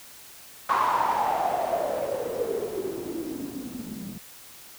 blue noise with low-pass filter sweep, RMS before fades -28 dBFS, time 0.69-4.18 s, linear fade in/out 5 ms, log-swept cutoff 1100 to 200 Hz, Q 8.4, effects white hiss -47 dBFS RMS until 4.78 s

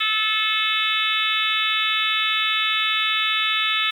harmonic tone with a mistuned harmonic, 435 Hz, A4, 20 cents flat, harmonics 3 / 4 / 5 / 6 / 7 / 8 / 9, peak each -26 / -29 / -27 / -25 / -28 / -25 / -28 dBFS, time 0-3.91 s, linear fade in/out 10 ms, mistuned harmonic 9, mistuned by -47 cents, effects 8-bit

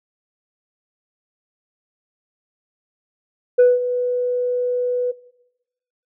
sine tone with ADSR envelope, 493.9 Hz, B4, in tune, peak -5 dBFS, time 3.58-5.12 s, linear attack 16 ms, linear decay 190 ms, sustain -12 dB, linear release 15 ms, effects noise-tail reverb RT60 1.0 s tail -21 dB re dry + tanh soft clip ceiling -7 dBFS

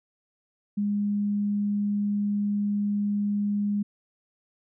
sine tone, 204.9 Hz, G#3, 23 cents flat, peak -23 dBFS, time 0.77-3.83 s, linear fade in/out 10 ms, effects none

